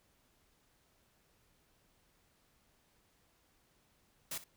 white noise with echo, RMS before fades -40 dBFS, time 4.31-4.38 s, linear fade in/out 5 ms, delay 61 ms, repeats 1, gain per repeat -15 dB, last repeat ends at 4.441 s, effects pink hiss -72 dBFS RMS until 4.56 s

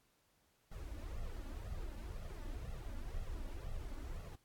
brown noise with flanger, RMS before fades -44 dBFS, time 0.71-4.36 s, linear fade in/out 10 ms, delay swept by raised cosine 1.5 to 3.5 ms, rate 2 Hz, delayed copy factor +0.75, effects pink hiss -75 dBFS RMS until 4.44 s + AAC 64 kbps

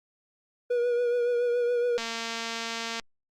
triangle tone with vibrato, 482.7 Hz, B4, 40 cents flat, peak -21 dBFS, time 0.7-1.98 s, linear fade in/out 10 ms, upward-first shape triangle, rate 7.1 Hz, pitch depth 35 cents each way
click train, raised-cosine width 0.2 ms, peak -16 dBFS, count 234, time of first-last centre 1.98-2.997 s, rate 229 Hz
effects Opus 48 kbps

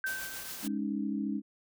sine tone with exponential decay, 1552 Hz, G6, 18 cents flat, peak -29 dBFS, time 0.04-0.78 s, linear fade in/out 1 ms, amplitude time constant 160 ms
white noise with tremolo, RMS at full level -40 dBFS, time 0.06-0.68 s, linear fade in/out 10 ms, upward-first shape triangle, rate 7.2 Hz, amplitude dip 35%
sine chord, Ab suspended fourth, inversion none, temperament equal, 207.7 / 277.2 / 311.1 Hz, Ab3 / Db4 / Eb4, 0 / 0 / 0 cents, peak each -33 / -35 / -37 dBFS, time 0.62-1.42 s, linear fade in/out 50 ms
effects none

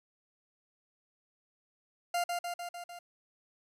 40% pulse tone with echo, 698.5 Hz, F5, in tune, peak -28 dBFS, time 2.14-2.24 s, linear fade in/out 5 ms, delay 150 ms, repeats 5, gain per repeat -3 dB, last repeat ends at 2.99 s, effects resampled to 32000 Hz + 11-bit

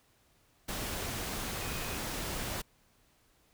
sine tone in noise, 2500 Hz, D#7, 8 cents sharp, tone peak -47 dBFS, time 1.61-1.96 s, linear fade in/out 10 ms, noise pink, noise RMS -37 dBFS, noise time 0.68-2.62 s, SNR -13 dB, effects pink hiss -68 dBFS RMS until 3.53 s

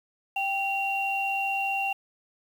sine tone pair together, 784.6 / 2755 Hz, G5 / F7, +1 / -24 cents, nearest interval octave + minor seventh, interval 2175 cents, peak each -28 dBFS, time 0.36-1.93 s, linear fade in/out 5 ms, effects 8-bit

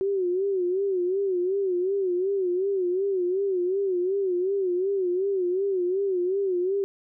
sine tone with vibrato, 375.7 Hz, F#4, 26 cents sharp, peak -22 dBFS, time 0.01-6.84 s, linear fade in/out 0 ms, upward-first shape sine, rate 2.7 Hz, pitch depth 110 cents each way, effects none

